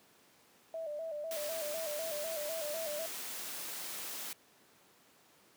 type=tone with vibrato; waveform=sine; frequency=622.3 Hz; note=D#5; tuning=in tune; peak=-37 dBFS; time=0.74-3.06 s; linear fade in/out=2 ms; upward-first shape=square; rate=4 Hz; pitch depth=80 cents each way
type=noise; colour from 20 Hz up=white; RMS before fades=-42 dBFS; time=1.31-4.33 s; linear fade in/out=2 ms
effects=pink hiss -64 dBFS RMS until 5.56 s + high-pass 200 Hz 12 dB/octave